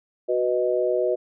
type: chord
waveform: sine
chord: B major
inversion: second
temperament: equal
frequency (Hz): 370 / 493.9 / 622.3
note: F#4 / B4 / D#5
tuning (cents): 0 / 0 / 0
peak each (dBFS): -24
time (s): 0.28-1.16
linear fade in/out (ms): 20
effects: none